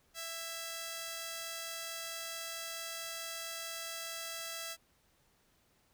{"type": "tone pair together", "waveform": "5% pulse", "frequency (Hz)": [662.1, 1633], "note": ["E5", "G#6"], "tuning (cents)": [7, -30], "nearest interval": "octave + major third", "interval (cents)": 1563, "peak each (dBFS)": [-30, -35], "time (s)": [0.14, 4.77], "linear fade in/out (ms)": 50, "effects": ["pink hiss -71 dBFS RMS until 5.93 s"]}